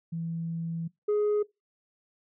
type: tone pair in turn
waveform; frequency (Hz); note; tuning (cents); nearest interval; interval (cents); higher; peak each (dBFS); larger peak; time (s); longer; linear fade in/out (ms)
sine; 165.8 / 417.8; E3 / G#4; +10 / +10; octave + major third; 1600; second; -30 / -20; second; 0.12-0.88 / 1.08-1.43; first; 10
effects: noise-tail reverb RT60 0.2 s tail -23 dB re dry + tanh soft clip ceiling -22 dBFS